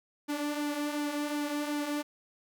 sawtooth tone with flanger, 293.7 Hz, D4, in tune, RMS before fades -33 dBFS, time 0.28-2.03 s, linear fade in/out 20 ms, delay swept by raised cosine 1.5 to 4.9 ms, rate 2.7 Hz, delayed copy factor -0.5, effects none

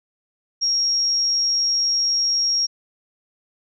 sine tone, 5588 Hz, F8, in tune, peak -17 dBFS, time 0.61-2.67 s, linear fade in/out 20 ms, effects none

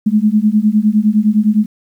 sine beating tone pair, 207.7 / 217.5 Hz, G#3 / A3, 0 / -20 cents, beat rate 9.8 Hz, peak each -12 dBFS, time 0.06-1.66 s, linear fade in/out 10 ms, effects 8-bit

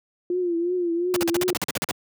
sine tone with vibrato, 349.2 Hz, F4, in tune, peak -21 dBFS, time 0.3-1.53 s, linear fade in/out 2 ms, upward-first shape triangle, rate 2.8 Hz, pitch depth 89 cents each way
pink noise bursts, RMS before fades -24 dBFS, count 12, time 1.14-1.911 s, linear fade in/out 0 ms, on 23 ms, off 45 ms
effects high-pass 150 Hz 12 dB/octave

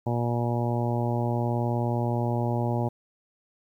harmonic tone, 119.3 Hz, A#2, 41 cents sharp, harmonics 1 / 2 / 3 / 4 / 5 / 6 / 7 / 8, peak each -26 / -31 / -33 / -37 / -34 / -38 / -34 / -40 dBFS, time 0.06-2.89 s, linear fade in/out 10 ms, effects 10-bit

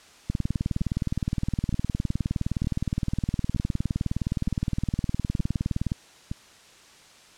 two click trains, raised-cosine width 5 ms, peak -17 / -13 dBFS, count 7 / 110, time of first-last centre 0.81-6.315 / 0.3-5.919 s, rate 1.09 / 19.4 Hz, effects white hiss -52 dBFS RMS until 7.37 s + low-pass 7000 Hz 12 dB/octave

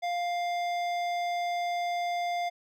sine tone with hard clipping, 700 Hz, F5, 4 cents sharp, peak -30 dBFS, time 0.02-2.5 s, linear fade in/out 20 ms, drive 13 dB, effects none

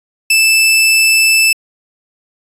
sawtooth tone, 2637 Hz, E7, in tune, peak -4 dBFS, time 0.3-1.53 s, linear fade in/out 5 ms, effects resampled to 32000 Hz

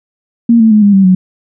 sine tone with pitch steps, 233.1 / 222.6 / 212.5 / 202.9 / 193.76 / 185.01 Hz, A#3 / A3 / G#3 / G#3 / G3 / F#3, 0 / +20 / +40 / -40 / -20 / 0 cents, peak -3 dBFS, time 0.49-1.15 s, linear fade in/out 5 ms, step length 110 ms, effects none

